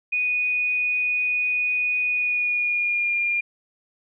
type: tone with pitch glide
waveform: sine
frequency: 2476 to 2407 Hz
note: D#7 to D7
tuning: -9 to +42 cents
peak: -20 dBFS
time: 0.12-3.41 s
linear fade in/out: 10 ms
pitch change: -49 cents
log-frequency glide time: 2.1-3.16 s
effects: none